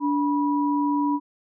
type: tone pair together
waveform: sine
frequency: 290 / 975.4 Hz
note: D4 / B5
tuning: -22 / -22 cents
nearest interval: octave + major sixth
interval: 2100 cents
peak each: -21 / -25 dBFS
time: 0-1.2 s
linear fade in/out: 50 ms
effects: none